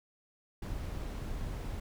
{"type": "noise", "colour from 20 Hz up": "brown", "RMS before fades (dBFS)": -38, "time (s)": [0.62, 1.8], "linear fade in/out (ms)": 5, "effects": []}